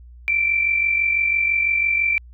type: tone pair together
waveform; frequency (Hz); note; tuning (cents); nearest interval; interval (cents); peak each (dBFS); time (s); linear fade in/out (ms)
sine; 2303 / 2349; D7 / D7; -34 / 0; unison; 34; -25 / -17; 0.28-2.18; 0
effects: added 60 Hz sine -40 dBFS peak until 2.33 s